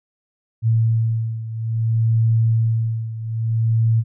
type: beating tone pair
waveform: sine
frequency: 113 / 113.59 Hz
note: A2 / A#2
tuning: +47 / -44 cents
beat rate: 0.59 Hz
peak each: -17 / -21 dBFS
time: 0.62-4.04 s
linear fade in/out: 50 ms
effects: none